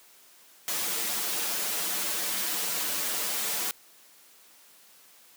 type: noise with comb filter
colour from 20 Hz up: white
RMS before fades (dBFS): -30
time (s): 0.68-3.71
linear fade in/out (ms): 0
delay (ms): 7.6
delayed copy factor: -0.8
effects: white hiss -56 dBFS RMS until 5.36 s + high-pass 200 Hz 12 dB/octave